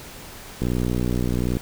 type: click train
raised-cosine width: 3 ms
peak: -11 dBFS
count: 59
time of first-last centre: 0.62-1.569 s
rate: 61.1 Hz
effects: pink hiss -40 dBFS RMS until 1.61 s